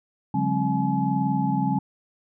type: tone cluster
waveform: sine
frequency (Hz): 142.7 / 181.5 / 203.2 / 267.6 / 851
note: D3 / F#3 / G#3 / C4 / G#5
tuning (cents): -49 / -33 / -38 / +39 / +42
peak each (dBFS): -27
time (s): 0.34-1.79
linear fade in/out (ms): 5
effects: none